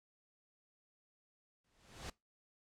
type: noise with exponential growth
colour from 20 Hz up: pink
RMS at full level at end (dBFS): -43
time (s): 1.64-2.1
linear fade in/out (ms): 5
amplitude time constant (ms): 99
effects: noise-tail reverb RT60 0.2 s tail -21 dB re dry + low-pass 8000 Hz 12 dB/octave